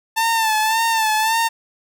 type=tone with vibrato; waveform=sawtooth; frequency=888 Hz; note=A5; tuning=16 cents sharp; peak=-12 dBFS; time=0.16-1.49 s; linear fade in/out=20 ms; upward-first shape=sine; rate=1.8 Hz; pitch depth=55 cents each way; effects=none